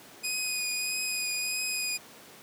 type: tone with vibrato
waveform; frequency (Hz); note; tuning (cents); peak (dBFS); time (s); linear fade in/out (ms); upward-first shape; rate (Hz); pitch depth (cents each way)
15% pulse; 2489; D#7; 0; -22; 0.23-1.98; 20; triangle; 1.6; 21
effects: pink hiss -50 dBFS RMS until 2.42 s + high-pass 200 Hz 12 dB/octave